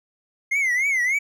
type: tone with vibrato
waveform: triangle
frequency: 2093 Hz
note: C7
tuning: in tune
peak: -17 dBFS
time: 0.51-1.19 s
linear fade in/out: 10 ms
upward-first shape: triangle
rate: 3.4 Hz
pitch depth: 170 cents each way
effects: none